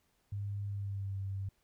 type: tone with pitch glide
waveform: sine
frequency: 101.1 to 97.43 Hz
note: G#2 to G2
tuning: -46 to -10 cents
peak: -35 dBFS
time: 0.32-1.49 s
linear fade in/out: 5 ms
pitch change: -64 cents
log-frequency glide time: 0.65-1.17 s
effects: pink hiss -75 dBFS RMS until 1.63 s